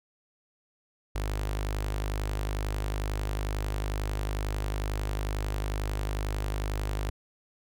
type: tone with notch filter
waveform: sawtooth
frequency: 51.1 Hz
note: G#1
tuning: 27 cents flat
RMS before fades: -31 dBFS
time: 1.15-7.1 s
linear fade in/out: 5 ms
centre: 190 Hz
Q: 1.2
effects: none